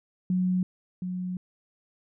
sine tone pair in turn, 183.1 / 182.05 Hz, F#3 / F#3, -18 / -28 cents, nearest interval unison, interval 10 cents, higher first, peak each -22 / -29 dBFS, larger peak first, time 0.3-0.63 / 1.02-1.37 s, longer second, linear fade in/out 2 ms, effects none

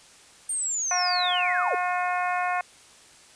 sine linear sweep, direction down, 8870 to 370.6 Hz, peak -25 dBFS, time 0.49-1.75 s, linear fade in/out 5 ms
harmonic tone, 359.5 Hz, F#4, 50 cents flat, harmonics 2 / 3 / 4 / 5 / 6 / 7, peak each -26 / -30 / -32 / -34 / -36 / -37 dBFS, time 0.91-2.61 s, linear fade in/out 2 ms
effects white hiss -52 dBFS RMS until 3.35 s + resampled to 22050 Hz

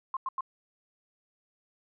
sine tone bursts, 1061 Hz, C6, 24 cents sharp, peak -29 dBFS, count 3, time 0.14-0.408 s, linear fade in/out 2 ms, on 28 ms, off 92 ms, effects none

